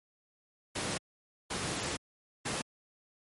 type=noise bursts at uneven times; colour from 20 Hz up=pink; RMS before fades=-34 dBFS; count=3; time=0.75-0.98 / 1.5-1.97 / 2.45-2.62 s; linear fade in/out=10 ms; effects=high-pass 100 Hz 12 dB/octave + MP3 48 kbps